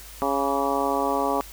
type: harmonic tone with a mistuned harmonic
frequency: 138.59 Hz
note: C#3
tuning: in tune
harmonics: 2 / 3 / 4 / 5 / 6 / 7 / 8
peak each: -29 / -29 / -29 / -29 / -29 / -29 / -29 dBFS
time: 0.22-1.41 s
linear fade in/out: 0 ms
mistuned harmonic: 8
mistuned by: +56 cents
effects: added 52 Hz sine -44 dBFS peak until 1.52 s + white hiss -44 dBFS RMS until 1.52 s